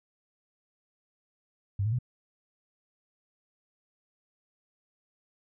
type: tone with pitch steps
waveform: sine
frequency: 99.3 / 109.4 / 123.7 Hz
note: G2 / A2 / B2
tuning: +23 / -9 / +3 cents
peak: -25 dBFS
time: 1.79-1.988 s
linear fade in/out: 5 ms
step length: 66 ms
effects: none